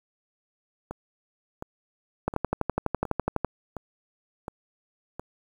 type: two click trains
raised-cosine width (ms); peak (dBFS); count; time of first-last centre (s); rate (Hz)
1; -20 / -10; 7 / 15; 0.91-5.196 / 2.28-3.447; 1.4 / 12
effects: 8-bit